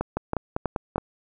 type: two click trains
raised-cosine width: 1 ms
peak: -11 / -11 dBFS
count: 5 / 4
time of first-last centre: 0.17-0.959 / 0.01-0.981 s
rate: 5.07 / 3.09 Hz
effects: none